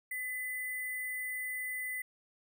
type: tone with sample-and-hold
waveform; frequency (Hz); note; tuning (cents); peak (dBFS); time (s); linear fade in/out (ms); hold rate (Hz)
sine; 2011; B6; +31; -35; 0.11-2.02; 5; 11025
effects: none